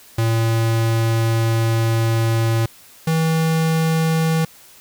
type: tone pair in turn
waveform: square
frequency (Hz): 113.7 / 161.4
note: A#2 / E3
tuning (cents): -43 / -36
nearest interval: tritone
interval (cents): 607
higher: second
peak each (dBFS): -16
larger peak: neither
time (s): 0.18-2.66 / 3.07-4.45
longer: first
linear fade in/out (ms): 5
effects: white hiss -46 dBFS RMS until 4.8 s